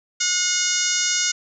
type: harmonic tone with a mistuned harmonic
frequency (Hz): 724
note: F#5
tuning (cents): -38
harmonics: 2 / 3 / 4 / 5 / 6 / 7 / 8 / 9 / 10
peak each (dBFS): -29 / -29 / -29 / -30 / -30 / -27 / -27 / -24 / -28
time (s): 0.2-1.32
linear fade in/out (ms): 10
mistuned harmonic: 3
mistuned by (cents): -19
effects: none